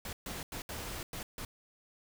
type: noise bursts at uneven times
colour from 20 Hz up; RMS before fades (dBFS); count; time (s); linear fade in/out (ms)
pink; -41; 6; 0.05-0.13 / 0.26-0.43 / 0.52-0.62 / 0.69-1.03 / 1.13-1.23 / 1.38-1.45; 2
effects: none